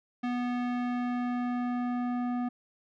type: tone with low-pass filter sweep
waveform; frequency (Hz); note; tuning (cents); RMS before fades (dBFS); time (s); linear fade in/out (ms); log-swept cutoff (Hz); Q
square; 245.2; B3; -12; -31; 0.23-2.49; 10; 2600 to 1100; 0.9
effects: none